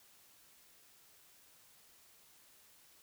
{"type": "silence", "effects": ["white hiss -64 dBFS RMS until 3.02 s"]}